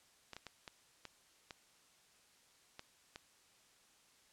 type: clicks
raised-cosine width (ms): 0.2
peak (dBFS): -30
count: 8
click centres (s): 0.333 / 0.366 / 0.467 / 0.678 / 1.053 / 1.508 / 2.794 / 3.159
effects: white hiss -68 dBFS RMS until 4.32 s + low-pass 9000 Hz 12 dB/octave